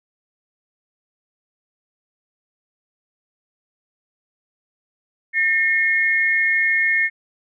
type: tone pair together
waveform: sine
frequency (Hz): 1811.8 / 2158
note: A#6 / C#7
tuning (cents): -50 / -47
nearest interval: minor third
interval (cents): 303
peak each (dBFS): -18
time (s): 5.33-7.1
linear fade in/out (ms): 50
effects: none